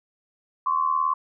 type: tone pair together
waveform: sine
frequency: 1046.2 / 1125 Hz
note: C6 / C#6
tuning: -1 / +25 cents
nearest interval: minor second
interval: 126 cents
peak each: -23 dBFS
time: 0.66-1.14 s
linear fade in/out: 5 ms
effects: none